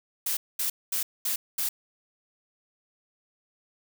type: noise bursts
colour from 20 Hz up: blue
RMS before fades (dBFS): -28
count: 5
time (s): 0.26-1.69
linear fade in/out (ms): 5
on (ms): 110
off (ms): 220
effects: none